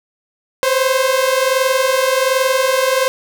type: tone pair together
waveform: sawtooth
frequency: 513.7 / 535 Hz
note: C5 / C5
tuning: -32 / +38 cents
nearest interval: minor second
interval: 70 cents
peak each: -12 dBFS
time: 0.63-3.08 s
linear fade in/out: 0 ms
effects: none